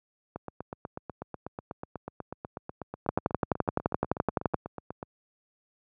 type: two click trains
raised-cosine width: 1 ms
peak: -10 / -22 dBFS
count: 18 / 39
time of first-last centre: 3.09-4.543 / 0.36-5.028 s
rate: 11.7 / 8.14 Hz
effects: high-pass 80 Hz 12 dB/octave